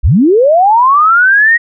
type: linear sweep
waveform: sine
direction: up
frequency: 37.07 to 1902 Hz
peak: -4 dBFS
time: 0.03-1.58 s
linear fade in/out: 20 ms
effects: none